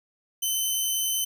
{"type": "tone", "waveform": "10% pulse", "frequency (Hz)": 3051, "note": "G7", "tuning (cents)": -48, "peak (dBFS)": -16, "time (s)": [0.42, 1.25], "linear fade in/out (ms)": 10, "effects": []}